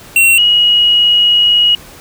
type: tone pair in turn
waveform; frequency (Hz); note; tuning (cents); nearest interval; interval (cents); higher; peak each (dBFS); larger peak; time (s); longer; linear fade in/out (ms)
square / sine; 2731 / 2899; F7 / F#7; -39 / -36; minor second; 103; second; -6; neither; 0.16-0.38 / 0.38-1.75; second; 2
effects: pink hiss -36 dBFS RMS until 2 s